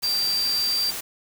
sine tone in noise, 4699 Hz, D8, in tune, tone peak -21 dBFS, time 0.03-0.91 s, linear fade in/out 10 ms, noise white, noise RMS -32 dBFS, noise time 0.02-1.01 s, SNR +8 dB, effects none

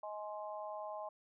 harmonic tone, 210 Hz, G#3, 19 cents sharp, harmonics 3 / 4 / 5, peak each -44 / -46 / -48 dBFS, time 0.03-1.09 s, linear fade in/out 5 ms, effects none

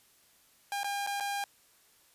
sawtooth tone with dropouts, 805 Hz, G5, 46 cents sharp, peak -28 dBFS, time 0.72-1.44 s, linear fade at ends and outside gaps 1 ms, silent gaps 0.833-0.844 / 1.065-1.072 / 1.2-1.206 s, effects white hiss -64 dBFS RMS until 2.14 s + resampled to 32000 Hz

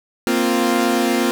sawtooth chord, Bb suspended second, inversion none, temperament equal, 233.1 / 261.6 / 349.2 Hz, Bb3 / C4 / F4, 0 / 0 / 0 cents, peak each -16 dBFS, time 0.27-1.31 s, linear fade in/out 0 ms, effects none

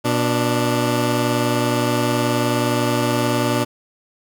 15% pulse tone pair together, 121.29 / 293.7 Hz, B2 / D4, -31 / 0 cents, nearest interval octave + minor third, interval 1531 cents, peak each -13 / -14 dBFS, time 0.04-3.65 s, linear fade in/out 20 ms, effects none

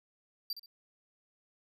square tone with echo, 4699 Hz, D8, in tune, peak -34 dBFS, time 0.5-0.53 s, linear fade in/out 2 ms, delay 65 ms, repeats 2, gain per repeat -10 dB, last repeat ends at 0.66 s, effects none

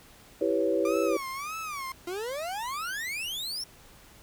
sine chord, C# half-diminished seventh, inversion first, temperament equal, 329.6 / 392 / 493.9 / 554.4 Hz, E4 / G4 / B4 / C#5, 0 / 0 / 0 / 0 cents, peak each -29 dBFS, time 0.41-1.17 s, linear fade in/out 5 ms
30% pulse tone with vibrato, 1174.7 Hz, D6, in tune, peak -31 dBFS, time 0.85-1.92 s, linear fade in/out 2 ms, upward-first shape sine, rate 1.7 Hz, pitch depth 190 cents each way
40% pulse exponential sweep, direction up, 340.4 to 5590 Hz, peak -31 dBFS, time 2.07-3.64 s, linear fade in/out 5 ms
effects pink hiss -54 dBFS RMS until 4.22 s

